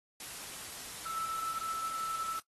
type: tone in noise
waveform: sine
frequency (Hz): 1318.5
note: E6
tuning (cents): 0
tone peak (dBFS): -34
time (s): 1.06-2.39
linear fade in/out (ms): 2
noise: white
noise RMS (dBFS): -44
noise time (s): 0.2-2.4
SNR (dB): +7
effects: noise-tail reverb RT60 0.1 s tail -20 dB re dry + AAC 32 kbps